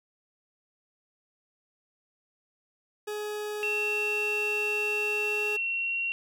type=tone; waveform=40% pulse; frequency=420.3 Hz; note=G#4; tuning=21 cents sharp; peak=-31 dBFS; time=3.07-5.57 s; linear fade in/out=10 ms
type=tone with pitch glide; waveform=sine; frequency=2700 to 2741 Hz; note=E7 to F7; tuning=+41 to -33 cents; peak=-27 dBFS; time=3.63-6.12 s; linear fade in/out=0 ms; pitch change=+26 cents; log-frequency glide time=5.15-5.99 s
effects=none

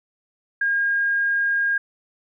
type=tone; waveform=sine; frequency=1621 Hz; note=G#6; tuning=42 cents flat; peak=-18 dBFS; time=0.61-1.78 s; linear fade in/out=5 ms; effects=none

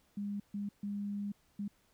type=tone bursts at uneven times; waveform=sine; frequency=203.1 Hz; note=G#3; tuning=38 cents flat; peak=-35 dBFS; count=4; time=0.17-0.4 / 0.54-0.69 / 0.83-1.32 / 1.59-1.68 s; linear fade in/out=5 ms; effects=pink hiss -71 dBFS RMS until 1.93 s

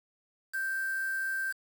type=tone with quantisation; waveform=sine; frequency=1568 Hz; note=G6; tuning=in tune; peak=-30 dBFS; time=0.53-1.53 s; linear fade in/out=20 ms; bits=7; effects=none

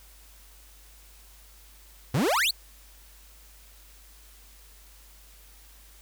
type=exponential sweep; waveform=40% pulse; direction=up; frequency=110 to 4699 Hz; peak=-21 dBFS; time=2.14-2.51 s; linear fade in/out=5 ms; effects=added 50 Hz sine -52 dBFS peak until 6.01 s + white hiss -55 dBFS RMS until 6.01 s

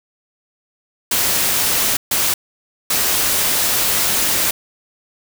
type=noise bursts at uneven times; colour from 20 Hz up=white; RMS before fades=-17 dBFS; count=3; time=1.11-1.97 / 2.11-2.34 / 2.9-4.51 s; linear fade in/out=5 ms; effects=none

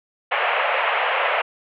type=band-pass noise; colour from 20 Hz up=pink; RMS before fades=-21 dBFS; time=0.31-1.42 s; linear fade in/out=10 ms; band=520 to 2900 Hz; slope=48 dB/octave; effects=none

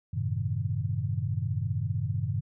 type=chord; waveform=sine; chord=F# diminished seventh; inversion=none; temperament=equal with one note detuned; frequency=94.82 / 110 / 130.81 / 155.56 Hz; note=F#2 / A2 / C3 / Eb3; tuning=+43 / 0 / 0 / 0 cents; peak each=-32 / -31 / -33 / -35 dBFS; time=0.13-2.41 s; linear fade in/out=10 ms; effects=none

